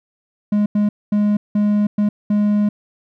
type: tone bursts at uneven times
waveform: triangle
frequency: 207.7 Hz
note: G#3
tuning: in tune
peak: -11 dBFS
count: 6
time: 0.52-0.66 / 0.75-0.89 / 1.12-1.37 / 1.55-1.87 / 1.98-2.09 / 2.3-2.69 s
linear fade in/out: 5 ms
effects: none